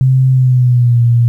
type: tone with pitch glide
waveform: sine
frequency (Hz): 130.81 to 118.58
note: C3 to A#2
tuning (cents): 0 to +30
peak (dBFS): -6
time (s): 0.01-1.28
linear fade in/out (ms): 0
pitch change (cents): -170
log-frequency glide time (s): 0.3-1.01
effects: 8-bit